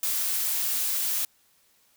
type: noise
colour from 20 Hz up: blue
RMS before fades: -27 dBFS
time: 0.03-1.25 s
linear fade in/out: 2 ms
effects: white hiss -64 dBFS RMS until 1.96 s